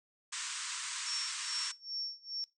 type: band-pass noise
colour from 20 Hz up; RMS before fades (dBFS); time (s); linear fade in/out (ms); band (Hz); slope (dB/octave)
white; -40; 0.32-1.72; 10; 960 to 8800; 96
type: tone with tremolo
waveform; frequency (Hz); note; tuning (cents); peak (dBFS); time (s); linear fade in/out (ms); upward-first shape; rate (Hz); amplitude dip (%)
sine; 5470; F8; -37; -35; 1.06-2.44; 0; sine; 2.4; 95
effects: noise-tail reverb RT60 0.2 s tail -21 dB re dry